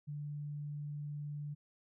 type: tone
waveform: sine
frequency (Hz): 146.83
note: D3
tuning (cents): 0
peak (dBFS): -39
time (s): 0.07-1.55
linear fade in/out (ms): 20
effects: none